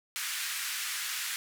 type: band-pass noise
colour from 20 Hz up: pink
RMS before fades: -35 dBFS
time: 0.16-1.36 s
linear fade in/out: 0 ms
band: 1500 to 15000 Hz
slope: 24 dB/octave
effects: none